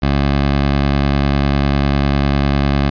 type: tone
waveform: 15% pulse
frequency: 70 Hz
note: C#2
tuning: 18 cents sharp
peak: -6 dBFS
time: 0.02-2.9 s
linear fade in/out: 10 ms
effects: resampled to 11025 Hz